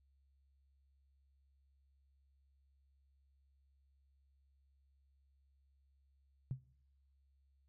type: tone with exponential decay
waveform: sine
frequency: 130.7 Hz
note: C3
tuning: 1 cent flat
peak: -33 dBFS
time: 6.51-6.64 s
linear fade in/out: 0 ms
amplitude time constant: 27 ms
effects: noise-tail reverb RT60 0.8 s tail -23 dB re dry + added 68 Hz sine -70 dBFS peak until 7.68 s